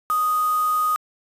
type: tone with quantisation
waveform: sine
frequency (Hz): 1244.5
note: D#6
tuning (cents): 0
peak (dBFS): -18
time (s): 0.1-0.96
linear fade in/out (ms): 0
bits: 5
effects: resampled to 32000 Hz